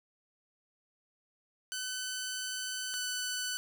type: tone pair in turn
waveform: 10% pulse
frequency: 1511 / 1495.4 Hz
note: F#6 / F#6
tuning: +36 / +18 cents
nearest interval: unison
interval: 18 cents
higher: first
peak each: -27 / -25 dBFS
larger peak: second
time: 1.72-2.94 / 2.94-3.57 s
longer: first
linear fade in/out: 0 ms
effects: none